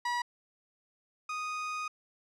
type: tone pair in turn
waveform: 30% pulse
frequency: 967 / 1242.7 Hz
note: B5 / D#6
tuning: -37 / -3 cents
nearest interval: major third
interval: 434 cents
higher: second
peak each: -27 / -31 dBFS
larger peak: first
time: 0.05-0.22 / 1.29-1.88 s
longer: second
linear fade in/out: 5 ms
effects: low-pass 6000 Hz 12 dB/octave